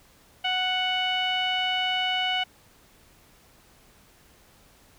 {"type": "tone with low-pass filter", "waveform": "sawtooth", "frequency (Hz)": 740, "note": "F#5", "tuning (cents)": 0, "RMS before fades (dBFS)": -26, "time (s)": [0.44, 2.44], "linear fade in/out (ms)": 10, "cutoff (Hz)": 2800, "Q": 8.2, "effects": ["pink hiss -57 dBFS RMS until 4.98 s"]}